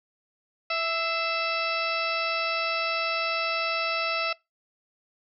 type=harmonic tone with a mistuned harmonic; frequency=659.3 Hz; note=E5; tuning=in tune; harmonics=1 / 2 / 3 / 4 / 5 / 6 / 7 / 8; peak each=-31 / -30 / -35 / -30 / -43 / -37 / -38 / -37 dBFS; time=0.7-4.33 s; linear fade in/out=5 ms; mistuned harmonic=3; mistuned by=+59 cents; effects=noise-tail reverb RT60 0.2 s tail -22 dB re dry